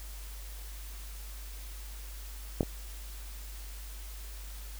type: clicks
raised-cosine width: 2 ms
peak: -12 / -21 dBFS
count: 2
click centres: 2.608 / 2.631 s
effects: added 50 Hz sine -41 dBFS peak until 4.79 s + white hiss -50 dBFS RMS until 4.79 s